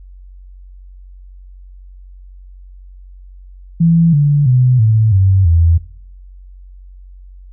sine tone with pitch steps, 166.6 / 145.03 / 126.26 / 109.92 / 95.69 / 83.3 Hz, E3 / D3 / B2 / A2 / G2 / E2, +19 / -21 / +39 / -1 / -41 / +19 cents, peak -7 dBFS, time 3.8-5.78 s, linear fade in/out 10 ms, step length 330 ms, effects noise-tail reverb RT60 0.7 s tail -20 dB re dry + added 46 Hz sine -34 dBFS peak until 7.52 s

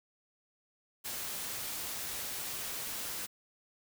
white noise, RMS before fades -39 dBFS, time 1.04-3.27 s, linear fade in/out 20 ms, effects none

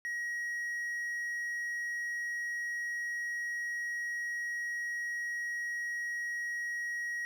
triangle tone, 1900 Hz, A#6, 33 cents sharp, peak -32 dBFS, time 0.05-7.25 s, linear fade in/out 0 ms, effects none

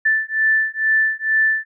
sine beating tone pair, 1760 / 1762.2 Hz, A6 / A6, 0 / +2 cents, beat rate 2.2 Hz, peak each -18 / -18 dBFS, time 0.05-1.65 s, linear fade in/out 10 ms, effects none

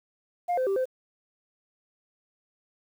sine tone with pitch steps, 706 / 515 / 391 / 516 Hz, F5 / C5 / G4 / C5, +19 / -28 / -4 / -24 cents, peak -21 dBFS, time 0.48-0.856 s, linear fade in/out 20 ms, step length 94 ms, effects tanh soft clip ceiling -22 dBFS + 9-bit

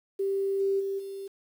sine tone with level steps, 392 Hz, G4, in tune, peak -25 / -23 / -28 / -35 dBFS, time 0.19-1.28 s, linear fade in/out 10 ms, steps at 0.59 / 0.79 / 0.98 s, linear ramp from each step 20 ms, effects 9-bit

